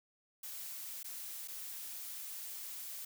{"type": "noise with dropouts", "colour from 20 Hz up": "blue", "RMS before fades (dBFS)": -45, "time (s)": [0.43, 3.05], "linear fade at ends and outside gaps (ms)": 5, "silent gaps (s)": [[1.031, 1.043], [1.476, 1.482]], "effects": []}